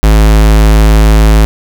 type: tone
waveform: square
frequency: 53.4 Hz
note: G#1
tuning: 49 cents sharp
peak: -3 dBFS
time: 0.03-1.45 s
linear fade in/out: 0 ms
effects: none